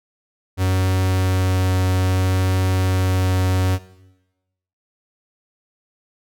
45% pulse tone with vibrato, 93.2 Hz, F#2, 13 cents sharp, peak -16 dBFS, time 0.57-3.79 s, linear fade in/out 50 ms, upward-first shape triangle, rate 0.61 Hz, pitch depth 8 cents each way, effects noise-tail reverb RT60 1.0 s tail -18 dB re dry

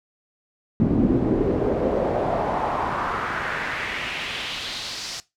brown noise with band-pass filter sweep, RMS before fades -24 dBFS, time 0.8-5.2 s, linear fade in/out 0 ms, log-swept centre 230 to 5500 Hz, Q 2.3, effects noise-tail reverb RT60 0.2 s tail -18 dB re dry

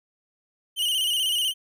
45% pulse tone with vibrato, 2992 Hz, F#7, 19 cents sharp, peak -22 dBFS, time 0.76-1.54 s, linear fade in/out 50 ms, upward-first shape square, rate 16 Hz, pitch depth 56 cents each way, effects none

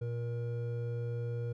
triangle tone pair together, 118.24 / 474.6 Hz, A#2 / A#4, +25 / +31 cents, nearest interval 2 octaves, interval 2406 cents, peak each -32 / -39 dBFS, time 0.01-1.53 s, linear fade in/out 10 ms, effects none

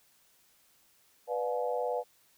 sine chord, B diminished seventh, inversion none, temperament just, 493.9 / 592.7 / 711.2 / 853.4 Hz, B4 / D5 / F5 / Ab5, 0 / +16 / +31 / +47 cents, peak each -32 / -36 / -36 / -38 dBFS, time 1.27-2.04 s, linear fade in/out 50 ms, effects white hiss -66 dBFS RMS until 2.37 s

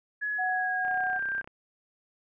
sine tone with pitch glide, 1689 to 1585 Hz, G#6 to G6, +29 to +19 cents, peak -28 dBFS, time 0.21-1.42 s, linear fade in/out 20 ms, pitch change -110 cents, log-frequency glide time 0.36-1.21 s
sine tone with tremolo, 740 Hz, F#5, in tune, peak -28 dBFS, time 0.38-1.19 s, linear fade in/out 20 ms, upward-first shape sine, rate 2.1 Hz, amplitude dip 30%
click train, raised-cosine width 0.5 ms, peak -30 dBFS, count 21, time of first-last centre 0.85-1.475 s, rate 32 Hz
effects none

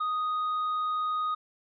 triangle tone, 1244.5 Hz, D#6, in tune, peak -25 dBFS, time 0-1.35 s, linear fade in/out 10 ms, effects resampled to 11025 Hz

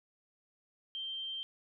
sine tone, 3145 Hz, G7, 5 cents sharp, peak -37 dBFS, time 0.95-1.43 s, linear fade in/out 0 ms, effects none

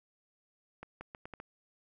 accelerating click train, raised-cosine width 0.5 ms, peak -29 dBFS, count 6, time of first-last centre 0.83-1.401 s, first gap 180 ms, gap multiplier 0.77, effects none

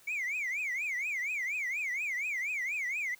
sine tone with vibrato, 2217 Hz, C#7, in tune, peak -29 dBFS, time 0.07-3.15 s, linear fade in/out 10 ms, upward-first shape triangle, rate 4.2 Hz, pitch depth 260 cents each way, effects tanh soft clip ceiling -30 dBFS + white hiss -60 dBFS RMS until 3.19 s

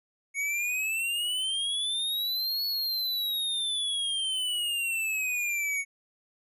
square exponential two-way sweep, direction up then down, 2217 to 4407 to 2217 Hz, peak -28 dBFS, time 0.34-5.85 s, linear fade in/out 50 ms, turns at 2.65 s, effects resampled to 32000 Hz

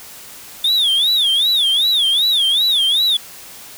triangle tone with vibrato, 3520 Hz, A7, in tune, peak -11 dBFS, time 0.64-3.17 s, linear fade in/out 5 ms, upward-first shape sine, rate 2.6 Hz, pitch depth 200 cents each way, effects white hiss -37 dBFS RMS until 3.77 s

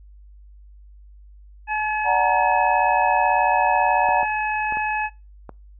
harmonic tone, 854 Hz, G#5, 48 cents sharp, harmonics 1 / 2 / 3, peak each -23 / -26 / -28 dBFS, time 1.67-5.1 s, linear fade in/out 50 ms
sine chord, D augmented, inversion none, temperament equal, 587.3 / 740 / 932.3 Hz, D5 / F#5 / A#5, 0 / 0 / 0 cents, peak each -26 / -20 / -20 dBFS, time 2.04-4.26 s, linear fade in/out 50 ms
clicks, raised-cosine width 1 ms, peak -21 dBFS, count 5, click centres 4.088 / 4.23 / 4.724 / 4.771 / 5.493 s
effects noise-tail reverb RT60 0.3 s tail -26 dB re dry + added 50 Hz sine -43 dBFS peak until 5.79 s

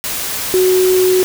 sine tone in noise, 370 Hz, F#4, in tune, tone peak -9 dBFS, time 0.54-1.23 s, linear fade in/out 0 ms, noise white, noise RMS -21 dBFS, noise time 0.04-1.24 s, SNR +9 dB, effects none

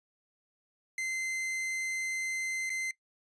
45% pulse tone with dropouts, 2071 Hz, C7, 18 cents flat, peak -32 dBFS, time 0.98-2.91 s, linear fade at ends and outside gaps 2 ms, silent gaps 2.695-2.701 s, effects noise-tail reverb RT60 0.1 s tail -20 dB re dry + resampled to 22050 Hz

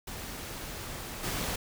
pink noise with level steps, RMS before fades -40 / -33 dBFS, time 0.07-1.56 s, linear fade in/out 5 ms, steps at 1.23 s, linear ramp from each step 10 ms, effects none

